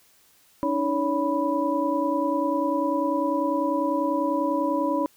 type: tone cluster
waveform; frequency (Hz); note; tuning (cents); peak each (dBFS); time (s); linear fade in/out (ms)
sine; 285 / 315.1 / 563 / 986; C#4 / D#4 / C#5 / B5; +48 / +22 / +27 / -3; -27; 0.63-5.06; 0
effects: white hiss -59 dBFS RMS until 5.16 s